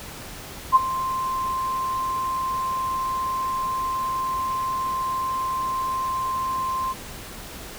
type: tone with ADSR envelope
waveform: sine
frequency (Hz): 1046.5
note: C6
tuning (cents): 0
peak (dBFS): -8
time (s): 0.72-6.94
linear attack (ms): 35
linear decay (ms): 25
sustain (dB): -15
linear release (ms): 30
effects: pink hiss -38 dBFS RMS until 7.78 s